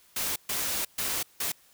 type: noise bursts at uneven times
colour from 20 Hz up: white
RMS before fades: -30 dBFS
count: 4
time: 0.16-0.36 / 0.49-0.85 / 0.98-1.23 / 1.4-1.52 s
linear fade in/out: 5 ms
effects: white hiss -60 dBFS RMS until 1.73 s